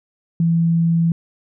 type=tone; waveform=sine; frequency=166.8 Hz; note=E3; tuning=21 cents sharp; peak=-13 dBFS; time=0.4-1.12 s; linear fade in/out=2 ms; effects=none